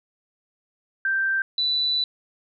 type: tone pair in turn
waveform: sine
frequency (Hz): 1568 / 3975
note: G6 / B7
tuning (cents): 0 / +10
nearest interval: octave + major third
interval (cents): 1610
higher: second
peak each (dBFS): -20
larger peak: neither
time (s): 1.05-1.42 / 1.58-2.04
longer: second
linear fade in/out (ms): 2
effects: none